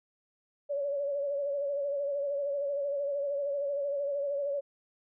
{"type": "tone with vibrato", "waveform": "sine", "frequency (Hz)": 566, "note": "C#5", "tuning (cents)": 36, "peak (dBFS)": -29, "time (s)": [0.69, 4.61], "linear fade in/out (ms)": 20, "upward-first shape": "sine", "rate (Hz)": 13, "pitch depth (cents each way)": 45, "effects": []}